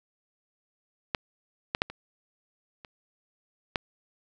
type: clicks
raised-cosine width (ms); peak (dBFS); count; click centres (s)
0.3; -10 / -10 / -7 / -24 / -28 / -10; 6; 1.148 / 1.749 / 1.819 / 1.9 / 2.848 / 3.758
effects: none